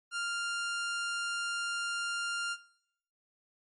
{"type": "tone", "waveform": "sawtooth", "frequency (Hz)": 1396.9, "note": "F6", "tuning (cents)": 0, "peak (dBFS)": -29, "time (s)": [0.11, 2.57], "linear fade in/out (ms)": 50, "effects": ["noise-tail reverb RT60 0.7 s tail -17 dB re dry", "MP3 48 kbps"]}